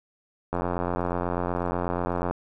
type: click train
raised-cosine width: 1 ms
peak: -13 dBFS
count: 158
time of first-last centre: 0.53-2.31 s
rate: 88.2 Hz
effects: none